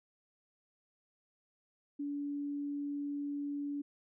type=tone; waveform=sine; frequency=286.9 Hz; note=D4; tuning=40 cents flat; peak=-35 dBFS; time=1.99-3.82 s; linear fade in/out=10 ms; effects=none